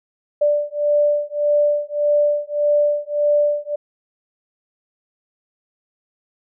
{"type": "beating tone pair", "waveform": "sine", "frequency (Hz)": [587.3, 589], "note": ["D5", "D5"], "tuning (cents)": [0, 5], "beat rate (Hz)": 1.7, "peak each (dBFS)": -18, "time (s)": [0.41, 3.76], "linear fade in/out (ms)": 10, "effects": []}